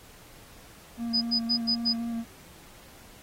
triangle tone with vibrato, 231.8 Hz, A#3, 10 cents flat, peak -27 dBFS, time 0.97-2.25 s, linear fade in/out 50 ms, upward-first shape square, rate 3.9 Hz, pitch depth 14 cents each way
sine tone bursts, 4978 Hz, D#8, in tune, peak -22 dBFS, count 5, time 1.13-1.936 s, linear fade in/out 20 ms, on 86 ms, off 94 ms
effects pink hiss -52 dBFS RMS until 3.22 s + AAC 48 kbps

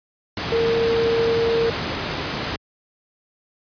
sine tone in noise, 460 Hz, A#4, 23 cents flat, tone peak -17 dBFS, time 0.52-1.7 s, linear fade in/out 2 ms, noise pink, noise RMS -25 dBFS, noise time 0.37-2.56 s, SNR +5 dB, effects high-pass 80 Hz 12 dB/octave + resampled to 11025 Hz

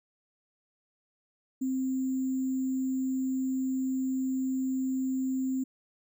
sine tone with sample-and-hold, 261.8 Hz, C4, 1 cent sharp, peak -27 dBFS, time 1.61-5.64 s, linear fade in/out 10 ms, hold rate 7350 Hz, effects none

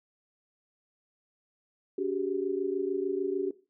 sine tone cluster, 284.6 / 377.7 / 404.4 Hz, C#4 / F#4 / G#4, +46 / +36 / -46 cents, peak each -35 / -29 / -34 dBFS, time 1.98-3.51 s, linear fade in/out 5 ms, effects noise-tail reverb RT60 0.3 s tail -18 dB re dry

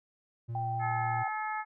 triangle tone, 116.54 Hz, A#2, in tune, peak -32 dBFS, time 0.48-1.24 s, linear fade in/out 20 ms
sine tone with vibrato, 782 Hz, G5, 4 cents flat, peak -32 dBFS, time 0.55-1.28 s, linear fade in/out 2 ms, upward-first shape square, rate 5.6 Hz, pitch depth 8 cents each way
harmonic tone, 430.3 Hz, A4, 39 cents flat, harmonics 2 / 3 / 4 / 5, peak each -34 / -38 / -40 / -42 dBFS, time 0.79-1.65 s, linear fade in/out 50 ms
effects none

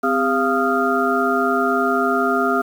sine tone cluster, 258.4 / 401.6 / 690 / 1238 / 1388 Hz, C4 / G4 / F5 / D#6 / F6, -21 / +42 / -21 / -9 / -11 cents, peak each -22 dBFS, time 0.03-2.62 s, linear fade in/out 10 ms, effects 7-bit

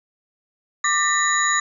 sine tone cluster, 1186 / 1804 / 1961 / 3907 / 6850 Hz, D6 / A6 / B6 / B7 / A8, +17 / +43 / -13 / -19 / -47 cents, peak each -21 / -22 / -25 / -27 / -23 dBFS, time 0.84-1.6 s, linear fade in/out 5 ms, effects tanh soft clip ceiling -5 dBFS

